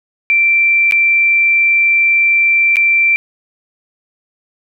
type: tone with dropouts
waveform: sine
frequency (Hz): 2349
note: D7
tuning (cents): 0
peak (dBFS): -8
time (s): 0.3-3.16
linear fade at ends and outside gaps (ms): 0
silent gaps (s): 0.911-0.922 / 2.758-2.768
effects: none

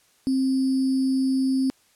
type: tone with sample-and-hold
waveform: sine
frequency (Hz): 264.2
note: C4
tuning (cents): +17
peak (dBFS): -19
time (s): 0.27-1.7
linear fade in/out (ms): 0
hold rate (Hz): 4900
effects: white hiss -61 dBFS RMS until 1.95 s + low-pass 11000 Hz 12 dB/octave

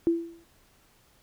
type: tone with exponential decay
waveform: sine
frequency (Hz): 335.4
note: E4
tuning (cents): +30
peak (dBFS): -17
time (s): 0.07-0.44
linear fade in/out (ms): 0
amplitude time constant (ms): 80
effects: pink hiss -62 dBFS RMS until 1.22 s

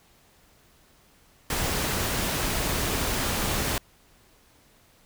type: noise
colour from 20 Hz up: pink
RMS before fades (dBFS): -27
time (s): 1.5-3.78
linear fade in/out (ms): 2
effects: pink hiss -59 dBFS RMS until 5.05 s

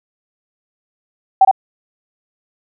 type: tone with echo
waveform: sine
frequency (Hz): 769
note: G5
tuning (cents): -33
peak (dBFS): -4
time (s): 1.41-1.45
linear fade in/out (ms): 5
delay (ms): 63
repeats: 1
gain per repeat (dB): -2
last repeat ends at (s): 1.513
effects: none

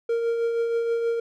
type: tone with tremolo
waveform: triangle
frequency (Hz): 464.2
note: A#4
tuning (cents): -7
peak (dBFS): -18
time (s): 0.09-1.2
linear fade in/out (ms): 5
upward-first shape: triangle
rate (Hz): 6.3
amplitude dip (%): 40
effects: none

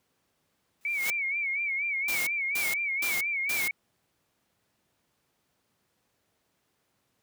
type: noise with exponential growth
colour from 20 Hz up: white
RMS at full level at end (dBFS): -29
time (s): 0.81-1.1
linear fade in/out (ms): 0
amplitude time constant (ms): 63
type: tone with vibrato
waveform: sine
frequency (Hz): 2252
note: C#7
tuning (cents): +27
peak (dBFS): -27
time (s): 0.85-3.71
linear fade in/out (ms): 2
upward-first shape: sine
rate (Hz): 4.2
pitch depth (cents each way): 98
type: noise bursts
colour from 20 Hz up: white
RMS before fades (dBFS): -33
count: 4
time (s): 2.08-3.68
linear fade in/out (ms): 5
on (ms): 190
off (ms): 280
effects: pink hiss -74 dBFS RMS until 7.22 s + high-pass 100 Hz 12 dB/octave

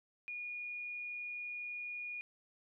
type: tone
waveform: sine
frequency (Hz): 2442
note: D#7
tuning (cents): -33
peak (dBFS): -40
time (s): 0.28-2.21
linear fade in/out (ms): 0
effects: none

